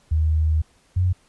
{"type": "tone pair in turn", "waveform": "sine", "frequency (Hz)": [78.3, 90.88], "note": ["D#2", "F#2"], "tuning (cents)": [11, -31], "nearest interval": "minor third", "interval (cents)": 258, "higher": "second", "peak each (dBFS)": -16, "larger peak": "neither", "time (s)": [[0.11, 0.62], [0.96, 1.13]], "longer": "first", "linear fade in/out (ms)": 10, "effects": ["pink hiss -59 dBFS RMS until 1.28 s", "resampled to 24000 Hz"]}